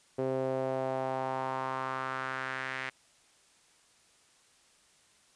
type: tone with band-pass filter sweep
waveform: sawtooth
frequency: 131.6 Hz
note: C3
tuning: 10 cents sharp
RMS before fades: -34 dBFS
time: 0.18-2.9 s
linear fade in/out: 10 ms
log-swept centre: 450 to 2000 Hz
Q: 2.6
effects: white hiss -64 dBFS RMS until 5.35 s + resampled to 22050 Hz